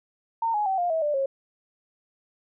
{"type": "tone with pitch steps", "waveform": "sine", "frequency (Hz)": [913, 837.2, 767.7, 704, 645.6, 592, 542.9], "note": ["A#5", "G#5", "G5", "F5", "E5", "D5", "C#5"], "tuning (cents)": [-36, 14, -36, 14, -36, 14, -36], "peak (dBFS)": -22, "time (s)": [0.42, 1.26], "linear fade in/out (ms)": 5, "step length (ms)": 120, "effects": []}